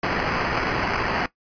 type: noise with sample-and-hold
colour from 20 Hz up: blue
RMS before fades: -24 dBFS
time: 0.03-1.26 s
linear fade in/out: 2 ms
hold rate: 3675 Hz
effects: noise-tail reverb RT60 0.1 s tail -17 dB re dry + resampled to 11025 Hz